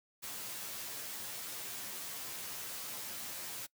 white noise with comb filter, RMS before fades -43 dBFS, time 0.22-3.67 s, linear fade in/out 20 ms, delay 12 ms, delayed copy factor -1, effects noise-tail reverb RT60 0.1 s tail -22 dB re dry + high-pass 80 Hz 12 dB/octave

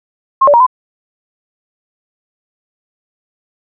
sine tone with pitch steps, 1070 / 579 / 943 / 1015 Hz, C6 / D5 / A#5 / B5, +38 / -25 / +20 / +47 cents, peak -4 dBFS, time 0.41-0.666 s, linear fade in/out 10 ms, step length 64 ms, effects none

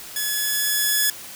5% pulse tone with level ramp, 1702 Hz, G#6, 42 cents sharp, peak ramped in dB -12 to -6 dBFS, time 0.16-1.1 s, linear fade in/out 2 ms, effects white hiss -38 dBFS RMS until 1.35 s

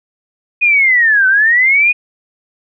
sine linear two-way sweep, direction down then up, 2489 to 1504 to 2489 Hz, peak -7 dBFS, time 0.61-1.93 s, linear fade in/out 20 ms, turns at 1.27 s, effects none

